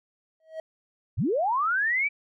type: tone with exponential growth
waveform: triangle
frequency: 639 Hz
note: D#5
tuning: 46 cents sharp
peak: -27 dBFS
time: 0.4-0.6 s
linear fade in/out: 2 ms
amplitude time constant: 43 ms
type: linear sweep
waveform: sine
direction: up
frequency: 64.7 to 2349 Hz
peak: -22 dBFS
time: 1.17-2.09 s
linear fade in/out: 20 ms
effects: none